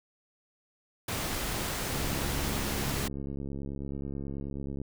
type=noise; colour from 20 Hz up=pink; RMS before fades=-33 dBFS; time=1.08-3.08 s; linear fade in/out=5 ms
type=click train; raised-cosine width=3 ms; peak=-25 dBFS; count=201; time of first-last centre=1.93-4.816 s; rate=69.3 Hz
effects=none